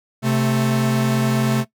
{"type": "tone pair together", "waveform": "45% pulse", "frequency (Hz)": [130.81, 220.6], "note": ["C3", "A3"], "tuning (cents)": [0, 5], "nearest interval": "major sixth", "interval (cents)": 905, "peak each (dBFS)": -19, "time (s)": [0.22, 1.65], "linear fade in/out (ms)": 50, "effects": ["noise-tail reverb RT60 0.1 s tail -17 dB re dry"]}